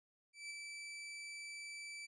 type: tone with ADSR envelope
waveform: sawtooth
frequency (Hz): 2319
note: D7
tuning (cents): -22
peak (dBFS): -40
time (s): 0.33-2.07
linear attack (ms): 170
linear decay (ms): 16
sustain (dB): -3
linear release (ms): 21
effects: resampled to 24000 Hz